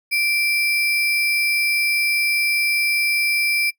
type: tone with sample-and-hold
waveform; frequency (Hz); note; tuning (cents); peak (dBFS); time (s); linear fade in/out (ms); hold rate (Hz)
sine; 2345; D7; -3; -17; 0.11-3.71; 20; 7350
effects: noise-tail reverb RT60 0.1 s tail -21 dB re dry